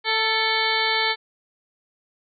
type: harmonic tone with a mistuned harmonic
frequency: 443.4 Hz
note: A4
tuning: 13 cents sharp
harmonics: 1 / 2 / 3 / 4 / 5 / 7 / 8 / 9 / 10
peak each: -30 / -26 / -31 / -27 / -25 / -29 / -30 / -29 / -30 dBFS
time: 0.04-1.16 s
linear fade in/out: 50 ms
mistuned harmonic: 4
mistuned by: -25 cents
effects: none